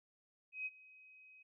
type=tone with ADSR envelope; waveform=sine; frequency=2528 Hz; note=D#7; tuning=27 cents sharp; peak=-37 dBFS; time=0.52-1.43 s; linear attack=140 ms; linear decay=35 ms; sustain=-21 dB; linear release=10 ms; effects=none